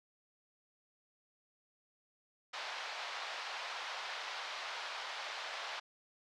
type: band-pass noise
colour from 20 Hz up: pink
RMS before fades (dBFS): -43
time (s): 2.53-5.8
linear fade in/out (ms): 10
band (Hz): 690 to 4800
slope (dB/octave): 24
effects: none